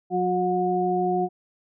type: harmonic tone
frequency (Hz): 181.3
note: F#3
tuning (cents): -35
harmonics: 1 / 2 / 4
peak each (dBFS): -28 / -24 / -24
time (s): 0.1-1.29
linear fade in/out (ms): 50
effects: none